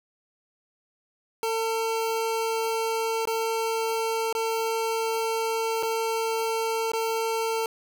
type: tone with dropouts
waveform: 25% pulse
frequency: 450.4 Hz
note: A4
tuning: 40 cents sharp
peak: -21 dBFS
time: 1.43-7.66 s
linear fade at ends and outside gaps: 1 ms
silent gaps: 3.254-3.273 / 4.327-4.35 / 5.827-5.831 / 6.918-6.934 s
effects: none